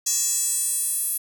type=tone with high-pass filter sweep; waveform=square; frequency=371.6 Hz; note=F#4; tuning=7 cents sharp; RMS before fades=-24 dBFS; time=0.06-1.18 s; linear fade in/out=10 ms; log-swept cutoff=6600 to 11000 Hz; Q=4.4; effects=none